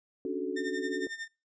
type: chord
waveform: sine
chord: D major seventh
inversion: third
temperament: equal with one note detuned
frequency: 277.2 / 293.7 / 370 / 434.7 Hz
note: C#4 / D4 / F#4 / A4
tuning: 0 / 0 / 0 / -21 cents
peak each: -37 / -38 / -34 / -37 dBFS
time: 0.25-1.07 s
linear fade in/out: 2 ms
type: tone with tremolo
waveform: 40% pulse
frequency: 1810 Hz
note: A6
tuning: 48 cents sharp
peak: -34 dBFS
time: 0.56-1.28 s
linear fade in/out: 10 ms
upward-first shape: sine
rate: 11 Hz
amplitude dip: 80%
effects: noise-tail reverb RT60 0.3 s tail -25 dB re dry + resampled to 16000 Hz